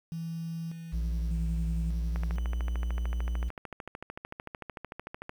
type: tone with tremolo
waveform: sine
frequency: 165.1 Hz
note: E3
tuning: 3 cents sharp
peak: -33 dBFS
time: 0.12-2.36 s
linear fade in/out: 0 ms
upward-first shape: square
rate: 0.84 Hz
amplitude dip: 50%
type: tone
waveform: triangle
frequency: 58.7 Hz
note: A#1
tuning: 13 cents sharp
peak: -26 dBFS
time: 0.92-3.5 s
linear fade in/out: 20 ms
type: click train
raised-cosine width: 0.5 ms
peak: -24 dBFS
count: 43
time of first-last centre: 2.16-5.294 s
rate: 13.4 Hz
effects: 9-bit